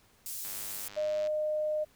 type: high-pass noise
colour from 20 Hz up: pink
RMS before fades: -39 dBFS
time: 0.26-0.88 s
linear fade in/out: 0 ms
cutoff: 8600 Hz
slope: 12 dB/octave
type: click train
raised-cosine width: 0.2 ms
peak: -29 dBFS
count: 84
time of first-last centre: 0.45-1.272 s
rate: 101 Hz
type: tone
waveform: sine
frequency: 611 Hz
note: D#5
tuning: 32 cents flat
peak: -28 dBFS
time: 0.96-1.85 s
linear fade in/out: 20 ms
effects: pink hiss -64 dBFS RMS until 1.95 s